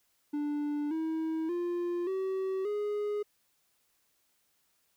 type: tone with pitch steps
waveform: triangle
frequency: 293.7 / 320.3 / 349.3 / 380.9 / 415.4 Hz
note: D4 / E4 / F4 / G4 / G#4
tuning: 0 / -50 / 0 / -50 / 0 cents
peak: -28 dBFS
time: 0.33-3.23 s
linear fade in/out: 10 ms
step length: 580 ms
effects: white hiss -73 dBFS RMS until 4.96 s